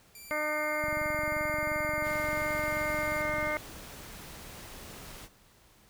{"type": "tone with vibrato", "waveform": "5% pulse", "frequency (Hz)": 2349, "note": "D7", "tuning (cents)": 0, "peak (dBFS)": -37, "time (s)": [0.15, 3.22], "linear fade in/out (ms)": 2, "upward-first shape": "sine", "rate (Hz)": 19, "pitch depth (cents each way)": 18}
{"type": "harmonic tone", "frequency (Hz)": 302.9, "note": "D#4", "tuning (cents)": -46, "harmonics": [1, 2, 3, 4, 5, 6, 7], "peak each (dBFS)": [-41, -33, -41, -37, -39, -43, -33], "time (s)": [0.31, 3.57], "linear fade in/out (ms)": 0}
{"type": "click train", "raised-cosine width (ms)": 5, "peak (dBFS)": -29, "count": 61, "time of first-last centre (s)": [0.84, 3.472], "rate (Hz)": 22.8}
{"type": "noise", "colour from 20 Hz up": "pink", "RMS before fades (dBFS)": -46, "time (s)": [2.02, 5.29], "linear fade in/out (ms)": 50}
{"effects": ["pink hiss -61 dBFS RMS until 5.89 s"]}